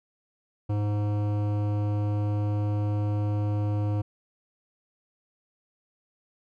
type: tone with hard clipping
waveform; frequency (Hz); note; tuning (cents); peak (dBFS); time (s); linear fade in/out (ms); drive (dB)
sine; 103.83; G#2; 0; -26; 0.69-4.02; 10; 15
effects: none